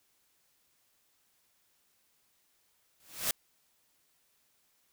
white noise with exponential growth, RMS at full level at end -27 dBFS, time 3-3.31 s, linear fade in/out 2 ms, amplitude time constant 66 ms, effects white hiss -72 dBFS RMS until 4.92 s

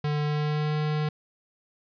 square tone with pitch glide, 148.8 to 151.75 Hz, D3 to D#3, +23 to -43 cents, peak -25 dBFS, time 0.04-1.09 s, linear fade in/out 5 ms, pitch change +34 cents, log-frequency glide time 0.22-0.76 s, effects resampled to 11025 Hz + 10-bit

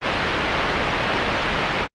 white low-pass noise, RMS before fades -21 dBFS, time 0.01-1.88 s, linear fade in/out 50 ms, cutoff 2500 Hz, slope 12 dB/octave, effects low-pass 4000 Hz 12 dB/octave + Opus 32 kbps

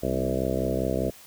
harmonic tone with a mistuned harmonic, 65 Hz, C2, 11 cents flat, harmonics 1 / 2 / 3 / 4 / 5 / 6 / 7 / 8 / 9 / 10, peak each -33 / -33 / -33 / -33 / -33 / -33 / -33 / -33 / -33 / -33 dBFS, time 0.02-1.11 s, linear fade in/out 20 ms, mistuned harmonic 3, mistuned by +20 cents, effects white hiss -49 dBFS RMS until 1.26 s

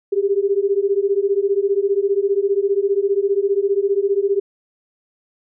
sine beating tone pair, 390.9 / 405.9 Hz, G4 / G#4, -5 / -40 cents, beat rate 15 Hz, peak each -18 / -18 dBFS, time 0.12-4.4 s, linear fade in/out 10 ms, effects none

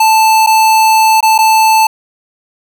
square tone with dropouts, 880 Hz, A5, in tune, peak -6 dBFS, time 0-1.87 s, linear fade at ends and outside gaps 5 ms, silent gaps 0.464-0.471 / 1.207-1.227 / 1.38-1.387 s, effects none

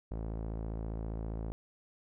sawtooth tone with low-pass filter, 55 Hz, A1, in tune, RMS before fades -38 dBFS, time 0.11-1.52 s, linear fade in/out 0 ms, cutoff 670 Hz, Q 0.89, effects none

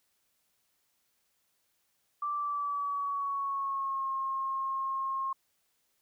sine tone with pitch glide, 1171 to 1073.8 Hz, D6 to C6, -5 to +45 cents, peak -30 dBFS, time 2.22-5.33 s, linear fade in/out 5 ms, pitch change -150 cents, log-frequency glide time 2.34-4.1 s, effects white hiss -75 dBFS RMS until 6.01 s

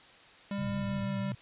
square tone with pitch glide, 199.7 to 196.16 Hz, G3 to G3, +32 to +1 cents, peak -33 dBFS, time 0.51-1.32 s, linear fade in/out 2 ms, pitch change -31 cents, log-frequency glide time 0.74-1.13 s
sine tone with vibrato, 127.1 Hz, C3, 50 cents flat, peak -35 dBFS, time 0.58-1.35 s, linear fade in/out 5 ms, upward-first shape triangle, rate 6.1 Hz, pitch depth 270 cents each way
click train, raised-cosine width 5 ms, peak -35 dBFS, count 18, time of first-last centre 0.62-1.036 s, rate 40.9 Hz
effects white hiss -55 dBFS RMS until 1.41 s + resampled to 8000 Hz

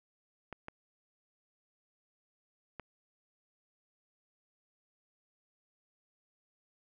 clicks, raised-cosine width 0.5 ms, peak -27 dBFS, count 3, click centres 0.527 / 0.684 / 2.797 s, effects none

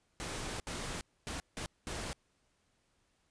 pink noise bursts at uneven times, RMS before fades -40 dBFS, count 5, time 0.2-0.6 / 0.67-1.01 / 1.27-1.4 / 1.57-1.66 / 1.87-2.13 s, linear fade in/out 0 ms, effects pink hiss -75 dBFS RMS until 3.3 s + resampled to 22050 Hz

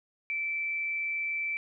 sine tone with amplitude modulation, 2326 Hz, D7, 17 cents flat, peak -28 dBFS, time 0.3-1.57 s, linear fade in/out 0 ms, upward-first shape sine, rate 167 Hz, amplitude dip 25%, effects none

